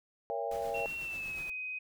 sine chord, A# diminished seventh, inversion none, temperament just, 466.2 / 559.4 / 671.3 / 805.5 Hz, A#4 / C#5 / E5 / G5, 0 / +16 / +31 / +47 cents, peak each -38 dBFS, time 0.3-0.86 s, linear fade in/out 0 ms
pink noise with tremolo, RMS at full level -49 dBFS, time 0.51-1.5 s, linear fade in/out 2 ms, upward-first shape sine, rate 8.2 Hz, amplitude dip 40%
sine tone with pitch glide, 2724 to 2512 Hz, F7 to D#7, -44 to +16 cents, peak -36 dBFS, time 0.74-1.79 s, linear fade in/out 10 ms, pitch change -140 cents, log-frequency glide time 0.99-1.44 s
effects none

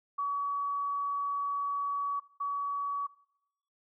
sine tone pair in turn, 1134 / 1134 Hz, C#6 / C#6, +39 / +39 cents, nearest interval unison, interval 0 cents, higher neither, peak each -29 / -30 dBFS, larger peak first, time 0.18-2.2 / 2.4-3.07 s, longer first, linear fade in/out 10 ms, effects noise-tail reverb RT60 0.8 s tail -20 dB re dry

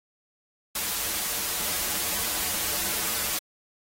white noise with comb filter, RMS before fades -28 dBFS, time 0.75-3.39 s, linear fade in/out 5 ms, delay 7.6 ms, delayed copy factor -0.65, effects AAC 48 kbps

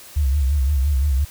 sine tone with vibrato, 69.5 Hz, C#2, 5 cents sharp, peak -15 dBFS, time 0.16-1.25 s, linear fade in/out 10 ms, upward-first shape sine, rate 5.8 Hz, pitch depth 130 cents each way, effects white hiss -42 dBFS RMS until 1.3 s

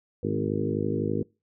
harmonic tone with a mistuned harmonic, 51.91 Hz, G#1, in tune, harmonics 2 / 3 / 4 / 5 / 6 / 7 / 8 / 9, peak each -33 / -33 / -33 / -33 / -33 / -33 / -33 / -33 dBFS, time 0.23-1.23 s, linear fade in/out 5 ms, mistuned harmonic 4, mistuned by +28 cents, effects noise-tail reverb RT60 0.3 s tail -26 dB re dry

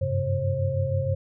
sine tone cluster, 93.3 / 99.6 / 133.7 / 535 Hz, F#2 / G2 / C3 / C5, +15 / +28 / +38 / +38 cents, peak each -28 dBFS, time 0.01-1.15 s, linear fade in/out 10 ms, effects none

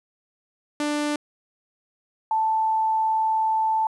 sawtooth / sine tone pair in turn, 295.7 / 880.7 Hz, D4 / A5, +12 / +1 cents, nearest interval octave + perfect fifth, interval 1889 cents, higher second, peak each -19 dBFS, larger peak neither, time 0.8-1.16 / 2.31-3.87 s, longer second, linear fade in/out 2 ms, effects resampled to 24000 Hz + 10-bit

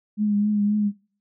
sine tone with vibrato, 207.7 Hz, G#3, in tune, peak -18 dBFS, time 0.17-0.92 s, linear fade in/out 50 ms, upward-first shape triangle, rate 3.8 Hz, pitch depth 37 cents each way, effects noise-tail reverb RT60 0.4 s tail -19 dB re dry

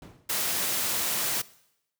brown noise with exponential decay, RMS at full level -36 dBFS, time 0.02-0.43 s, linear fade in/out 2 ms, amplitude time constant 87 ms
white noise, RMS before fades -28 dBFS, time 0.29-1.42 s, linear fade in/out 10 ms
effects noise-tail reverb RT60 0.8 s tail -20 dB re dry + high-pass 100 Hz 12 dB/octave

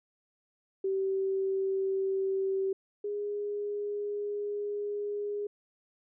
sine tone pair in turn, 385.9 / 411.6 Hz, G4 / G#4, -27 / -16 cents, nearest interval minor second, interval 111 cents, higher second, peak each -27 / -31 dBFS, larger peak first, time 0.84-2.73 / 3.04-5.47 s, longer second, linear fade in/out 5 ms, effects none

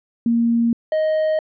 sine / triangle tone pair in turn, 233.1 / 624.8 Hz, A#3 / D#5, 0 / +7 cents, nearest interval octave + perfect fourth, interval 1707 cents, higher second, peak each -14 dBFS, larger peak neither, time 0.26-0.73 / 0.92-1.39 s, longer neither, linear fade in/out 2 ms, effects resampled to 11025 Hz

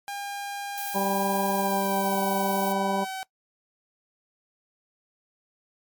sawtooth tone with pitch glide, 805 to 761.6 Hz, G5 to F#5, +46 to +50 cents, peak -28 dBFS, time 0.08-3.23 s, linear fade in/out 0 ms, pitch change -96 cents, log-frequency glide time 1.55-2.21 s
violet noise, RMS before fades -35 dBFS, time 0.77-2.73 s, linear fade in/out 10 ms
harmonic tone, 196 Hz, G3, in tune, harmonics 1 / 2 / 3 / 4 / 5, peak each -29 / -32 / -30 / -30 / -30 dBFS, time 0.94-3.05 s, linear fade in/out 20 ms
effects noise-tail reverb RT60 0.1 s tail -21 dB re dry + MP3 96 kbps

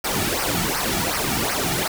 pink noise with flanger, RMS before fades -23 dBFS, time 0.04-1.88 s, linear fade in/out 5 ms, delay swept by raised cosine 0.27 to 1.97 ms, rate 2.7 Hz, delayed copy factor -0.75, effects none

